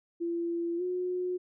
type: tone with pitch glide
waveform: sine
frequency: 340 to 362.3 Hz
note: F4 to F#4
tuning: -46 to -36 cents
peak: -29 dBFS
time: 0.2-1.38 s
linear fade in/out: 20 ms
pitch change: +110 cents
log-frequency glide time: 0.77-0.82 s
effects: none